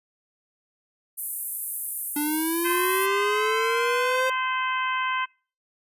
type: high-pass noise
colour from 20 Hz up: pink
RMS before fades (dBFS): -29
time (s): 1.17-3.07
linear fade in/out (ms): 20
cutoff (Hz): 9500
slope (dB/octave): 48
type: linear sweep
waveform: square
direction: up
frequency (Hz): 290.8 to 523.3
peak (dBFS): -25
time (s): 2.16-4.3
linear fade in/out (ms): 5
type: harmonic tone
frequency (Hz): 516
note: C5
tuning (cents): -24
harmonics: 2 / 3 / 4 / 5 / 6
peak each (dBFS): -26 / -30 / -32 / -34 / -36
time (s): 2.64-5.26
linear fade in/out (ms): 20
effects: noise-tail reverb RT60 0.4 s tail -26 dB re dry + resampled to 32000 Hz